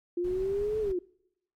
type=exponential two-way sweep; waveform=sine; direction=up then down; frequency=346.1 to 438.6 to 346.1 Hz; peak=-27 dBFS; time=0.17-0.99 s; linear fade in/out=5 ms; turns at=0.8 s
type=noise; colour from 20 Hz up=brown; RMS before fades=-43 dBFS; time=0.24-0.92 s; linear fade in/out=5 ms
effects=noise-tail reverb RT60 0.8 s tail -25 dB re dry + AAC 64 kbps